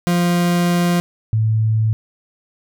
40% pulse / sine tone pair in turn, 174.61 / 110.07 Hz, F3 / A2, 0 / +1 cents, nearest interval minor sixth, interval 799 cents, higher first, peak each -13 dBFS, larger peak neither, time 0.07-1 / 1.33-1.93 s, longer first, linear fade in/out 0 ms, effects none

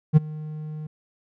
triangle tone with ADSR envelope, 153.7 Hz, D#3, 21 cents flat, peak -6 dBFS, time 0.13-0.87 s, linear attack 37 ms, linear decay 19 ms, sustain -23 dB, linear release 6 ms, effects none

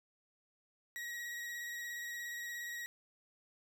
40% pulse tone with vibrato, 1904 Hz, A#6, 36 cents sharp, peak -40 dBFS, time 0.96-2.86 s, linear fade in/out 0 ms, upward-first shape square, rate 17 Hz, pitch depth 13 cents each way, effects none

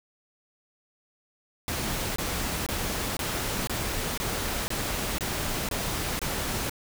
pink noise bursts, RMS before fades -30 dBFS, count 10, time 1.68-6.696 s, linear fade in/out 0 ms, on 480 ms, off 24 ms, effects none

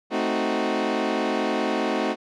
20% pulse chord, A diminished seventh, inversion none, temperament equal, 220 / 261.6 / 311.1 / 370 Hz, A3 / C4 / Eb4 / Gb4, 0 / 0 / 0 / 0 cents, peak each -23 dBFS, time 0.1-2.16 s, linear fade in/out 50 ms, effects low-pass 4000 Hz 12 dB/octave

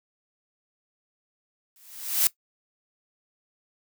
blue noise with exponential growth, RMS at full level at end -18 dBFS, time 1.76-2.27 s, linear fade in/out 1 ms, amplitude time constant 110 ms, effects noise-tail reverb RT60 0.1 s tail -18 dB re dry

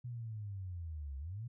sine linear two-way sweep, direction down then up, 124.2 to 66.1 to 124.2 Hz, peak -40 dBFS, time 0.04-1.48 s, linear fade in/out 10 ms, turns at 1.18 s, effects none

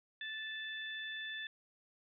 harmonic tone, 877 Hz, A5, 6 cents flat, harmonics 2 / 3 / 4, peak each -42 / -53 / -45 dBFS, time 0.21-1.47 s, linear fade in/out 2 ms, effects none

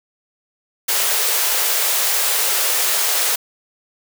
white high-pass noise, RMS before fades -18 dBFS, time 0.88-3.36 s, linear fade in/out 10 ms, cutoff 380 Hz, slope 96 dB/octave, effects none

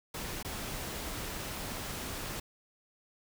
pink noise with dropouts, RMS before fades -39 dBFS, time 0.14-2.4 s, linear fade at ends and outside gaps 5 ms, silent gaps 0.428-0.447 s, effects none

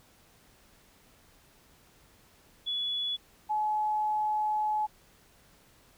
sine tone pair in turn, 3408 / 852 Hz, G#7 / G#5, +44 / +44 cents, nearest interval 2 octaves, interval 2400 cents, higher first, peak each -29 / -26 dBFS, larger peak second, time 2.66-3.17 / 3.49-4.87 s, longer second, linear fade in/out 20 ms, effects pink hiss -61 dBFS RMS until 5.97 s

